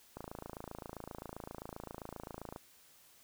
click train, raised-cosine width 1 ms, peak -29 dBFS, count 67, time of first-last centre 0.17-2.561 s, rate 27.6 Hz, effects white hiss -63 dBFS RMS until 3.23 s

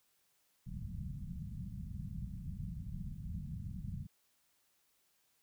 white low-pass noise, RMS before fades -43 dBFS, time 0.66-4.07 s, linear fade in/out 10 ms, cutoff 190 Hz, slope 48 dB/octave, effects white hiss -75 dBFS RMS until 5.42 s

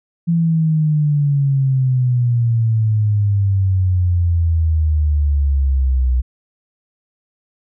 sine exponential sweep, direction down, 170 to 61.74 Hz, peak -12 dBFS, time 0.27-6.22 s, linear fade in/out 20 ms, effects none

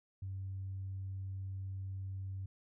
sine tone, 95.9 Hz, G2, 37 cents flat, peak -38 dBFS, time 0.22-2.46 s, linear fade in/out 5 ms, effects tanh soft clip ceiling -34 dBFS

